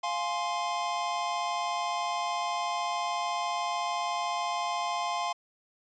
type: chord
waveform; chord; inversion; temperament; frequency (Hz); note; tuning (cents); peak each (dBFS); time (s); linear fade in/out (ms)
square; F minor; none; just; 698.5 / 838.1 / 1047.7; F5 / Ab5 / C6; 0 / +16 / +2; -34 / -36 / -33; 0.03-5.33; 10
effects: resampled to 16000 Hz